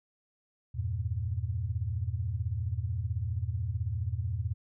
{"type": "chord", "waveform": "sine", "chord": "E diminished", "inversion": "none", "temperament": "equal", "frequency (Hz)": [82.41, 98, 116.54], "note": ["E2", "G2", "Bb2"], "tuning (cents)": [0, 0, 0], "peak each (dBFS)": -34, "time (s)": [0.74, 4.54], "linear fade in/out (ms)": 20, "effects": []}